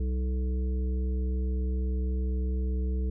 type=harmonic tone with a mistuned harmonic; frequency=64.1 Hz; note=C2; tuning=35 cents flat; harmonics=1 / 3 / 5 / 7; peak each=-26 / -38 / -43 / -42 dBFS; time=0-3.1 s; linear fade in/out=5 ms; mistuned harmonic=7; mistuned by=-41 cents; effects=none